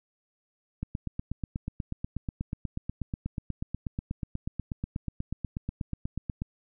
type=click train; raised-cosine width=5 ms; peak=-19 dBFS; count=47; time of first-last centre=0.83-6.419 s; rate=8.23 Hz; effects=none